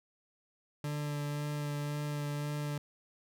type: tone with vibrato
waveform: 40% pulse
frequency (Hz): 146.83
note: D3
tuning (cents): 0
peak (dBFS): -33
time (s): 0.84-2.78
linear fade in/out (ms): 2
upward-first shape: sine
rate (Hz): 1.9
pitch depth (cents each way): 13
effects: none